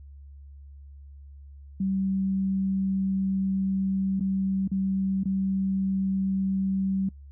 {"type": "tone with dropouts", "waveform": "sine", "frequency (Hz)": 192.3, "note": "G3", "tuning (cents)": -33, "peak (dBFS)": -23, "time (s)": [1.8, 7.09], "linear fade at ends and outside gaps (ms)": 5, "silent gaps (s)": [[4.197, 4.206], [4.677, 4.715], [5.235, 5.255]], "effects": ["noise-tail reverb RT60 0.1 s tail -26 dB re dry", "added 70 Hz sine -43 dBFS peak until 7.31 s"]}